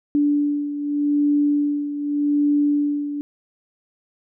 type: beating tone pair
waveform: sine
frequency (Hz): 290.9 / 291.74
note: D4 / D4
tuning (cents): -16 / -11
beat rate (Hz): 0.84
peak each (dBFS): -18 / -24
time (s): 0.15-3.21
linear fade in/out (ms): 0
effects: none